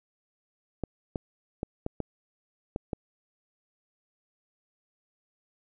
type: clicks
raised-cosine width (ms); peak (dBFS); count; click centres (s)
2; -17; 7; 0.837 / 1.158 / 1.631 / 1.864 / 2.003 / 2.761 / 2.932
effects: none